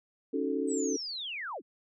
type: chord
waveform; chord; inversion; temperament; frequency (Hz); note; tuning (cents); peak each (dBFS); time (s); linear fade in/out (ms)
sine; D# half-diminished seventh; third; equal; 277.2 / 311.1 / 370 / 440; C#4 / D#4 / F#4 / A4; 0 / 0 / 0 / 0; -32 / -36 / -36 / -33; 0.33-0.97; 10
type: linear sweep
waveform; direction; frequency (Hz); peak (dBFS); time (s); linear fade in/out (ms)
sine; down; 8250 to 174.61; -35; 0.67-1.62; 50
effects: none